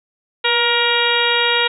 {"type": "harmonic tone with a mistuned harmonic", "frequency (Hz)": 472, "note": "A#4", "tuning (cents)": 22, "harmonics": [1, 2, 3, 4, 5, 6, 7, 8], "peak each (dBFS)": [-22, -22, -22, -22, -22, -22, -22, -22], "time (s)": [0.44, 1.68], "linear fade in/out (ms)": 10, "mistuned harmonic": 1, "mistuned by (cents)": 33, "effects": []}